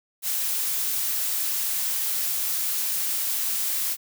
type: noise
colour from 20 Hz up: blue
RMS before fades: -26 dBFS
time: 0.22-3.97 s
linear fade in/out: 50 ms
effects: none